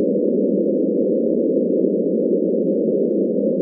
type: band-pass noise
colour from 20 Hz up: white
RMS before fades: -18 dBFS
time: 0-3.61 s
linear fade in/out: 0 ms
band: 180 to 550 Hz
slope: 96 dB/octave
effects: none